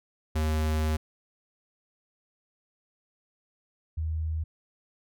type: tone pair in turn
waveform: square / sine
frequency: 77.78 / 79.28 Hz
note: D#2 / D#2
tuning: 0 / +33 cents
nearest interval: unison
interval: 33 cents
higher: second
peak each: -25 / -27 dBFS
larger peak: first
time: 0.35-0.97 / 3.97-4.44 s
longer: first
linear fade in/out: 10 ms
effects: none